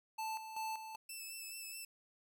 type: tone with tremolo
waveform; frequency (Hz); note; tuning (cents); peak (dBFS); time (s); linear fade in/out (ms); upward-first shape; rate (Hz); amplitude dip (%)
square; 880; A5; 0; -39; 0.18-0.96; 10; square; 2.6; 60
type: tone with vibrato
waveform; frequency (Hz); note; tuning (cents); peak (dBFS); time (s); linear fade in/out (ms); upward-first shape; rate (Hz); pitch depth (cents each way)
10% pulse; 2637; E7; 0; -37; 1.09-1.85; 5; sine; 4.7; 26
effects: none